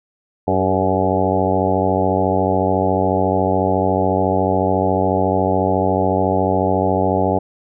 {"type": "harmonic tone with a mistuned harmonic", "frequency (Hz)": 94, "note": "F#2", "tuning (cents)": 28, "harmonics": [1, 2, 3, 4, 5, 6, 7, 8, 9], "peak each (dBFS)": [-23, -23, -23, -23, -23, -23, -23, -23, -23], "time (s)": [0.47, 7.39], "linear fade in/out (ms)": 10, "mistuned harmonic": 4, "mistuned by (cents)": 43, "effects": []}